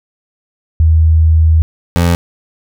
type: tone pair in turn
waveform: sine / 25% pulse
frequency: 80 / 85.89 Hz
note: D#2 / F2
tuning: +49 / -28 cents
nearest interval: minor second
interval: 123 cents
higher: second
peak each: -5 dBFS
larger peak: neither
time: 0.8-1.62 / 1.96-2.15 s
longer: first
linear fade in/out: 0 ms
effects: none